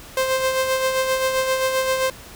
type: tone with tremolo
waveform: sawtooth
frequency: 523.3 Hz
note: C5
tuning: in tune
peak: -13 dBFS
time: 0.17-2.1 s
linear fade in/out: 2 ms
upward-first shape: sine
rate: 7.6 Hz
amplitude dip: 45%
effects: pink hiss -41 dBFS RMS until 2.35 s